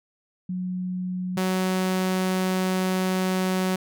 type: tone pair in turn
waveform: sine / sawtooth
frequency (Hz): 182.6 / 186.22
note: F#3 / F#3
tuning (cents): -23 / +11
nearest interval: unison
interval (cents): 34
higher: second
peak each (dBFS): -26 / -18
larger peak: second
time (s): 0.49-1.37 / 1.37-3.76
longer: second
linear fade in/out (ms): 5
effects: none